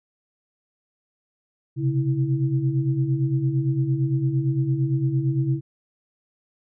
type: tone cluster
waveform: sine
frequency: 128.4 / 137.2 / 326.8 Hz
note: C3 / C#3 / E4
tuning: -32 / -17 / -15 cents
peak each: -26 / -21 / -28 dBFS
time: 1.76-5.61 s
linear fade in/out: 50 ms
effects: none